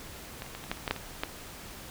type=clicks; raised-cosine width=0.3 ms; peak=-21 / -30 / -22 / -26 / -14 / -30 / -14 / -10 / -23 / -13 dBFS; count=10; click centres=0.421 / 0.464 / 0.55 / 0.64 / 0.715 / 0.773 / 0.878 / 0.91 / 0.963 / 1.235 s; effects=pink hiss -45 dBFS RMS until 1.9 s

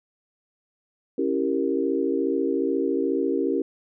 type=chord; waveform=sine; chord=C# diminished seventh; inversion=none; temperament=equal with one note detuned; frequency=275.4 / 329.6 / 392 / 466.2 Hz; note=C#4 / E4 / G4 / Bb4; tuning=-11 / 0 / 0 / 0 cents; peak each=-26 / -27 / -26 / -28 dBFS; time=1.18-3.62 s; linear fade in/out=5 ms; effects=none

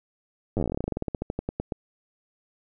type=slowing click train; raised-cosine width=2 ms; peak=-14 dBFS; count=27; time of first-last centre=0.57-1.722 s; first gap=9 ms; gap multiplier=1.11; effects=none

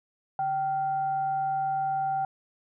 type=tone with frequency modulation; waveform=sine; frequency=774 Hz; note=G5; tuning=22 cents flat; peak=-25 dBFS; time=0.39-2.25 s; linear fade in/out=2 ms; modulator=629 Hz; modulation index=0.25; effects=none

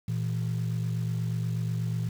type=tone pair together; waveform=sine; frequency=116.54 / 164.81 Hz; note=A#2 / E3; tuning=0 / 0 cents; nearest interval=tritone; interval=600 cents; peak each=-27 / -30 dBFS; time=0.08-2.09 s; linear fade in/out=5 ms; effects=tanh soft clip ceiling -22 dBFS + 8-bit

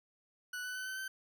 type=tone with pitch steps; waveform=40% pulse; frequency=1480 / 1495.5 / 1511.1 / 1526.9 / 1542.8 Hz; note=F#6 / F#6 / F#6 / G6 / G6; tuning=0 / +18 / +36 / -46 / -28 cents; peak=-38 dBFS; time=0.53-1.08 s; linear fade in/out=5 ms; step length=110 ms; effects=none

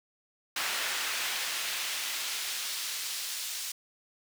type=noise with high-pass filter sweep; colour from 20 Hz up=brown; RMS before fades=-34 dBFS; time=0.56-3.72 s; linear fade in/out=5 ms; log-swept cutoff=1800 to 4900 Hz; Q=0.76; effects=none

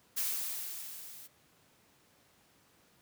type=noise with level ramp; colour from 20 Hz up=blue; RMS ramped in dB=-32 to -51 dBFS; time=0.16-1.28 s; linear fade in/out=20 ms; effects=pink hiss -66 dBFS RMS until 3.01 s + high-pass 100 Hz 12 dB/octave

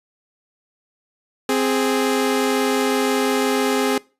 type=tone pair together; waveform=sawtooth; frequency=261.6 / 415.3 Hz; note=C4 / G#4; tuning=0 / 0 cents; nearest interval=minor sixth; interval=800 cents; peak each=-16 dBFS; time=1.49-3.98 s; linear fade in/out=2 ms; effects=noise-tail reverb RT60 0.3 s tail -22 dB re dry + resampled to 32000 Hz

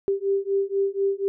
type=beating tone pair; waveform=sine; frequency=392 / 396.1 Hz; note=G4 / G4; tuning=0 / +18 cents; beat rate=4.1 Hz; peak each=-24 dBFS; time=0.08-1.28 s; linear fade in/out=0 ms; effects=none

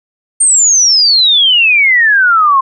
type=exponential sweep; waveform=sine; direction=down; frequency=8840 to 1046.5 Hz; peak=-5 dBFS; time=0.4-2.61 s; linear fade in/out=10 ms; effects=none

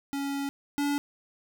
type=tone pair in turn; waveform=square; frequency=279.1 / 286.8 Hz; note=C#4 / D4; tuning=+12 / -41 cents; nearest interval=unison; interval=47 cents; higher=second; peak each=-30 / -26 dBFS; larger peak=second; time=0.13-0.49 / 0.78-0.98 s; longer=first; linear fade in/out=0 ms; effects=none

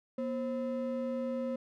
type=ring-modulated tone; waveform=triangle; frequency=384.8 Hz; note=G4; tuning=32 cents flat; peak=-27 dBFS; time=0.18-1.56 s; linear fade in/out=5 ms; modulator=145 Hz; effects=none

